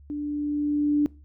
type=tone with level ramp; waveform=sine; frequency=293.7 Hz; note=D4; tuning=in tune; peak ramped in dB=-28 to -17 dBFS; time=0.1-1.06 s; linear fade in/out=0 ms; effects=noise-tail reverb RT60 0.3 s tail -22 dB re dry + added 71 Hz sine -47 dBFS peak until 1.24 s